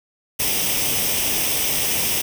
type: noise with comb filter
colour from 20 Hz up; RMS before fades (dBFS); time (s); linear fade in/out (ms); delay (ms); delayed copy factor
white; -21; 0.39-2.22; 10; 0.35; +0.6
effects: none